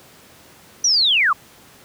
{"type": "linear sweep", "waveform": "sine", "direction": "down", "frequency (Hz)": [5980, 1046], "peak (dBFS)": -13, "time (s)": [0.84, 1.33], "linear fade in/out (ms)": 5, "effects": ["pink hiss -47 dBFS RMS until 1.84 s", "high-pass 100 Hz 12 dB/octave"]}